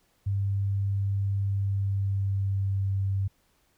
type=tone with pitch glide; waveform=sine; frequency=99 to 97.47 Hz; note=G2 to G2; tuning=+18 to -9 cents; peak=-24 dBFS; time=0.26-3.28 s; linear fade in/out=10 ms; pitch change=-27 cents; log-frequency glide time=1.46-2.92 s; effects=pink hiss -68 dBFS RMS until 3.77 s